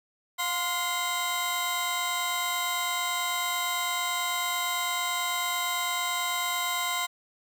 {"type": "tone cluster", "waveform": "20% pulse", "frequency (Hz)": [709, 1039, 3810], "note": ["F5", "C6", "A#7"], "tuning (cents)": [26, -12, 37], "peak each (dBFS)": [-29, -24, -28], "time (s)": [0.38, 7.07], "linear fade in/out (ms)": 20, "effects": []}